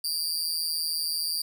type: tone with amplitude modulation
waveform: sawtooth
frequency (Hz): 4727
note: D8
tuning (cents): +10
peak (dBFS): -20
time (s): 0.04-1.42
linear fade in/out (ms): 5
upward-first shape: sine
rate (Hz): 161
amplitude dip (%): 95
effects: none